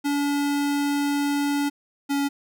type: tone pair in turn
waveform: square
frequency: 286.1 / 281.5 Hz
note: D4 / C#4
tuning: -45 / +27 cents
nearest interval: unison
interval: 28 cents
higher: first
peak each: -22 dBFS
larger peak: neither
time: 0.04-1.7 / 2.09-2.29 s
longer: first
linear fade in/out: 20 ms
effects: none